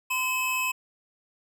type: tone pair together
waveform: square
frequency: 1022 / 2575 Hz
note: C6 / E7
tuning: -41 / -41 cents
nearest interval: octave + major third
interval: 1600 cents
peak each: -31 / -27 dBFS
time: 0.1-0.72 s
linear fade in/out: 10 ms
effects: none